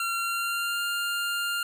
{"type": "tone with pitch glide", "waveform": "25% pulse", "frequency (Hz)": [1372, 1400], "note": ["F6", "F6"], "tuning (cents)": [-31, 4], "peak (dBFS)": -23, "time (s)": [0, 1.63], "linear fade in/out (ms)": 2, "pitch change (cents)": 35, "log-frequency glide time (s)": [0.18, 0.82], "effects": []}